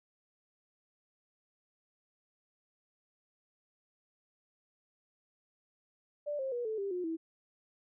sine tone with pitch steps, 587.3 / 532.4 / 482.6 / 437.4 / 396.5 / 359.4 / 325.8 Hz, D5 / C5 / B4 / A4 / G4 / F4 / E4, 0 / +30 / -40 / -10 / +20 / +50 / -20 cents, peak -33 dBFS, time 6.26-7.17 s, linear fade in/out 20 ms, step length 130 ms, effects none

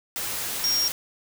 sine tone in noise, 5580 Hz, F8, 2 cents flat, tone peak -21 dBFS, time 0.64-0.88 s, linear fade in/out 0 ms, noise white, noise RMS -30 dBFS, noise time 0.16-0.92 s, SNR +6 dB, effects none

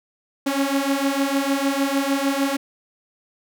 sawtooth beating tone pair, 272.3 / 278.9 Hz, C#4 / C#4, -31 / +11 cents, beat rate 6.6 Hz, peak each -19 / -18 dBFS, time 0.46-2.57 s, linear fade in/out 10 ms, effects none

